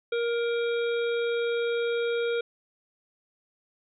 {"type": "harmonic tone", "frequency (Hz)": 469.8, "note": "A#4", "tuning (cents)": 13, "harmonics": [1, 3, 5, 7, 8], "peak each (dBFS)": [-25, -35, -39, -42, -43], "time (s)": [0.12, 2.41], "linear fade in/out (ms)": 5, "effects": []}